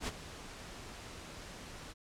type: noise with ADSR envelope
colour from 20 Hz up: pink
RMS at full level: -35 dBFS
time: 0-1.94 s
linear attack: 71 ms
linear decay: 34 ms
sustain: -13 dB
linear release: 31 ms
effects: low-pass 8000 Hz 12 dB/octave